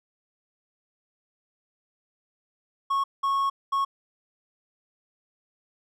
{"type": "tone bursts at uneven times", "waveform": "triangle", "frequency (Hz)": 1100, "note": "C#6", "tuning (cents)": -14, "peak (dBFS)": -20, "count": 3, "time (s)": [[2.9, 3.04], [3.23, 3.5], [3.72, 3.85]], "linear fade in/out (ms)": 10, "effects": []}